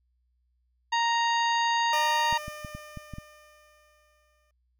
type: harmonic tone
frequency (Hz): 932.3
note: A#5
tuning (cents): 0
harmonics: 1 / 2 / 3 / 4 / 5 / 7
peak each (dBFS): -24 / -30 / -34 / -36 / -38 / -41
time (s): 0.92-2.38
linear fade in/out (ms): 10
type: tone with exponential decay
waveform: 15% pulse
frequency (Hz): 603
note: D5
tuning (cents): +46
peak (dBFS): -23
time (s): 1.93-4.51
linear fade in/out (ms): 2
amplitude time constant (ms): 560
type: clicks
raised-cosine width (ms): 5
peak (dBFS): -26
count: 7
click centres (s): 2.327 / 2.481 / 2.648 / 2.75 / 2.973 / 3.137 / 3.184
effects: added 61 Hz sine -68 dBFS peak until 4.79 s